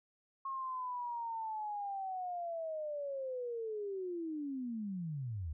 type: linear sweep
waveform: sine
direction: down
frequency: 1086 to 70.8 Hz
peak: -37 dBFS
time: 0.45-5.53 s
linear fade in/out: 5 ms
effects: none